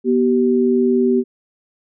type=tone pair together; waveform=sine; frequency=243.6 / 384.8 Hz; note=B3 / G4; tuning=-24 / -32 cents; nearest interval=minor sixth; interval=792 cents; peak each=-15 dBFS; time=0.04-1.24 s; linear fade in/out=50 ms; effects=none